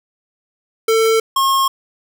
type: tone pair in turn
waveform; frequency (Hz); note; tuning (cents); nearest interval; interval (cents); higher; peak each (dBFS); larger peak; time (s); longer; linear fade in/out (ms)
square; 447.2 / 1079.4; A4 / C#6; +28 / -46; octave + minor third; 1526; second; -12 / -13; first; 0.88-1.2 / 1.36-1.68; neither; 5
effects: none